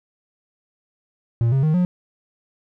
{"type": "tone with pitch steps", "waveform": "triangle", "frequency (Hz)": [116.54, 134.64, 155.56, 179.73], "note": ["A#2", "C3", "D#3", "F3"], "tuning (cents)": [0, 50, 0, 50], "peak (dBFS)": -13, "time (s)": [1.41, 1.85], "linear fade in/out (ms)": 0, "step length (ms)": 110, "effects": []}